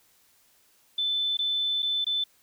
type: tone with dropouts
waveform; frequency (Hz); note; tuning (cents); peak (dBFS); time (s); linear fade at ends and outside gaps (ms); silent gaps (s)
sine; 3520; A7; 0; -24; 0.98-2.24; 5; 1.371-1.389 / 1.823-1.827 / 2.045-2.066
effects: white hiss -63 dBFS RMS until 2.42 s